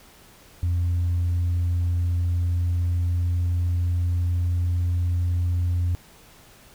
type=tone with pitch glide; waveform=sine; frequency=87.1 to 87.71 Hz; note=F2 to F2; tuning=-4 to +8 cents; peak=-18 dBFS; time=0.63-5.95 s; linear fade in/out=0 ms; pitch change=+12 cents; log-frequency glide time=2.2-5.7 s; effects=tanh soft clip ceiling -18 dBFS + pink hiss -51 dBFS RMS until 6.74 s